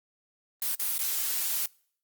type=noise with dropouts; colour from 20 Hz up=blue; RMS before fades=-29 dBFS; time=0.62-1.66 s; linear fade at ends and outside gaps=2 ms; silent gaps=0.75-0.795 / 0.981-0.99 s; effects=noise-tail reverb RT60 0.6 s tail -26 dB re dry + Opus 32 kbps